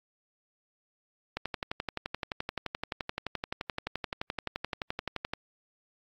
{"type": "click train", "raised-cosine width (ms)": 0.3, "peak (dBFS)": -16, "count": 47, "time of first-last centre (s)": [1.37, 5.336], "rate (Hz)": 11.6, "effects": ["AAC 64 kbps"]}